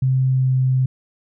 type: tone with pitch glide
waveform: sine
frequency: 130.81 to 129.83 Hz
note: C3 to C3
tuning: 0 to -13 cents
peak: -14 dBFS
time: 0.02-0.86 s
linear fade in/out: 5 ms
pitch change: -13 cents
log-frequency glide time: 0.27-0.55 s
effects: none